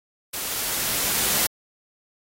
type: noise with level ramp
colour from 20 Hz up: white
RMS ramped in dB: -29 to -21 dBFS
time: 0.33-1.47 s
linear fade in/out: 10 ms
effects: AAC 48 kbps